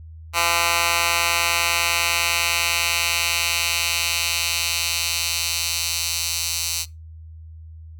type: tone with high-pass filter sweep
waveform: 10% pulse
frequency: 170 Hz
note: F3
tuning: 46 cents flat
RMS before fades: -22 dBFS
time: 0.33-6.86 s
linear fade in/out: 50 ms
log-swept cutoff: 1400 to 4900 Hz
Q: 1.1
effects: noise-tail reverb RT60 0.2 s tail -18 dB re dry + added 80 Hz sine -37 dBFS peak until 7.99 s